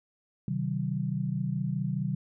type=chord; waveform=sine; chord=C diminished; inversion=none; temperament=equal with one note detuned; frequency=130.81 / 155.56 / 189.87 Hz; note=C3 / Eb3 / Gb3; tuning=0 / 0 / +45 cents; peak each=-32 dBFS; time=0.48-2.15 s; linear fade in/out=2 ms; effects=none